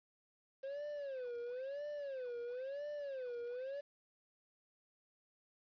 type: tone with vibrato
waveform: triangle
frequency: 530 Hz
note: C5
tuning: 22 cents sharp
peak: -39 dBFS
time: 0.63-3.81 s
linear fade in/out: 10 ms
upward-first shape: sine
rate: 0.99 Hz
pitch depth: 190 cents each way
effects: resampled to 11025 Hz + 11-bit